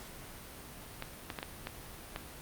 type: clicks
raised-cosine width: 0.3 ms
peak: -21 dBFS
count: 6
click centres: 1.024 / 1.302 / 1.388 / 1.429 / 1.671 / 2.161 s
effects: pink hiss -48 dBFS RMS until 2.41 s + Opus 48 kbps